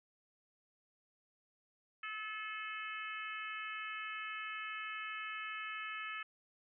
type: harmonic tone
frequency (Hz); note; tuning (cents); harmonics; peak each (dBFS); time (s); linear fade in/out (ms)
432.4; A4; -30; 3 / 4 / 5 / 6 / 7; -45 / -46 / -48 / -47 / -52; 2.03-6.23; 5
effects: none